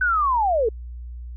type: linear sweep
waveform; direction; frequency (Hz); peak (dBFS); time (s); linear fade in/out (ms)
sine; down; 1531 to 415.2; -17; 0.01-0.69; 5
effects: added 60 Hz sine -32 dBFS peak until 1.36 s